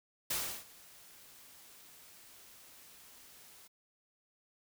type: noise with ADSR envelope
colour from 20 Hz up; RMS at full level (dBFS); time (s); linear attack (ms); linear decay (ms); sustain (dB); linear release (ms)
white; -34; 0.3-3.68; 7; 330; -23; 16
effects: none